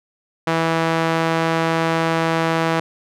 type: tone with band-pass filter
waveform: sawtooth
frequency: 163.7 Hz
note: E3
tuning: 12 cents flat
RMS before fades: -19 dBFS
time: 0.47-2.8 s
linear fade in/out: 5 ms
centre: 1100 Hz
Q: 0.56
effects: none

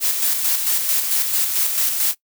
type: noise with tremolo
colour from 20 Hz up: blue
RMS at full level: -18 dBFS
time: 0-2.15 s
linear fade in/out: 50 ms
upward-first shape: square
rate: 4.5 Hz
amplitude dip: 40%
effects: noise-tail reverb RT60 0.1 s tail -20 dB re dry

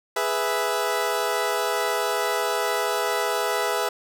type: chord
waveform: 20% pulse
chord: E major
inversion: first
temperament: equal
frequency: 415.3 / 493.9 / 659.3 Hz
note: G#4 / B4 / E5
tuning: 0 / 0 / 0 cents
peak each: -22 dBFS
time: 0.16-3.89 s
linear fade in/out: 5 ms
effects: none

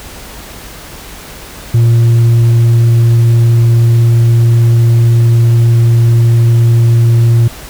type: tone with tanh clipping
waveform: sine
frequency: 116.54 Hz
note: A#2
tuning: in tune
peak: -5 dBFS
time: 1.74-7.48 s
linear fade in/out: 5 ms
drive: 3 dB
effects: added 50 Hz sine -37 dBFS peak until 7.69 s + pink hiss -30 dBFS RMS until 7.69 s

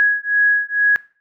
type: beating tone pair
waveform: sine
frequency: 1665 / 1667.2 Hz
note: G#6 / G#6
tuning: +4 / +6 cents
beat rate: 2.2 Hz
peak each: -16 dBFS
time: 0-0.96 s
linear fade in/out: 0 ms
effects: noise-tail reverb RT60 0.4 s tail -20 dB re dry

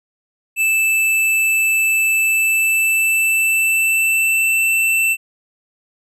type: tone with pitch glide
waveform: square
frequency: 2637 to 2671 Hz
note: E7 to E7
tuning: 0 to +22 cents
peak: -14 dBFS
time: 0.56-5.17 s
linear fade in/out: 50 ms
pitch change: +22 cents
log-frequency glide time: 2.19-4.74 s
effects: none

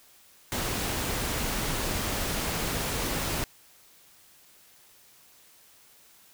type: noise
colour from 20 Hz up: pink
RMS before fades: -30 dBFS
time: 0.52-3.44 s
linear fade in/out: 0 ms
effects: white hiss -57 dBFS RMS until 6.33 s

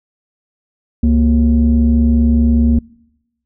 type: tone pair together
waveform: sine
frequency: 69.42 / 233.5 Hz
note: C#2 / A#3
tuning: +3 / +3 cents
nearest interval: octave + major sixth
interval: 2100 cents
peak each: -10 dBFS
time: 1.03-2.79 s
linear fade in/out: 5 ms
effects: noise-tail reverb RT60 0.9 s tail -25 dB re dry + tanh soft clip ceiling -4 dBFS

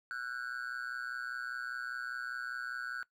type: tone with amplitude modulation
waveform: triangle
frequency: 1480 Hz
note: F#6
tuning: in tune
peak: -31 dBFS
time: 0.11-3.03 s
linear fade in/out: 0 ms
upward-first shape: sine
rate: 125 Hz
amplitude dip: 100%
effects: noise-tail reverb RT60 0.1 s tail -18 dB re dry

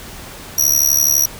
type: tone with amplitude modulation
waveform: sawtooth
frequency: 5770 Hz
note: F#8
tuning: 44 cents flat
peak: -5 dBFS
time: 0.58-1.26 s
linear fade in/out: 5 ms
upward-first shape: sine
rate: 71.9 Hz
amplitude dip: 95%
effects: pink hiss -34 dBFS RMS until 1.39 s

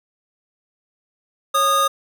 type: tone pair together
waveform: square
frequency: 549.3 / 1232 Hz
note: C#5 / D#6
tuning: -16 / -17 cents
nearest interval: octave + major second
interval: 1399 cents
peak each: -24 / -16 dBFS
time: 1.54-1.88 s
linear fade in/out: 10 ms
effects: none

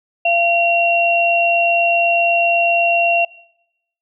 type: tone pair together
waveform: sine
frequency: 686 / 2744 Hz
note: F5 / F7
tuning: -31 / -31 cents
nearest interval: 2 octaves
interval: 2400 cents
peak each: -15 dBFS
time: 0.25-3.25 s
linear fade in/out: 5 ms
effects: noise-tail reverb RT60 0.8 s tail -21 dB re dry

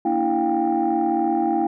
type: tone cluster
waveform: sine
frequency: 235 / 291.1 / 329.5 / 711 / 794 Hz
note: A#3 / D4 / E4 / F5 / G5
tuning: +14 / -15 / -1 / +31 / +22 cents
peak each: -27 / -27 / -21 / -26 / -22 dBFS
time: 0.05-1.67 s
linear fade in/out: 5 ms
effects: tanh soft clip ceiling -10 dBFS

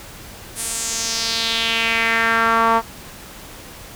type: tone with band-pass filter sweep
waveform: sawtooth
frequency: 227.5 Hz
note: A#3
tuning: 42 cents flat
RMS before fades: -19 dBFS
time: 0.55-2.82 s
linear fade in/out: 50 ms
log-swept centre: 10000 to 960 Hz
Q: 2.9
effects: pink hiss -38 dBFS RMS until 3.95 s

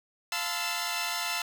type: chord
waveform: 10% pulse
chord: F major seventh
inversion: none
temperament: equal with one note detuned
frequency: 698.5 / 880 / 1019.7 / 1318.5 Hz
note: F5 / A5 / C6 / E6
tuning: 0 / 0 / -45 / 0 cents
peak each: -27 dBFS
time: 0.32-1.42 s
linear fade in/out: 2 ms
effects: none

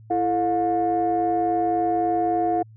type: tone cluster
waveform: sine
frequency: 334.7 / 438.3 / 716 Hz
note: E4 / A4 / F5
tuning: +26 / -7 / +43 cents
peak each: -23 / -28 / -20 dBFS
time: 0.1-2.63 s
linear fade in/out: 10 ms
effects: tanh soft clip ceiling -13 dBFS + added 110 Hz sine -44 dBFS peak until 2.76 s

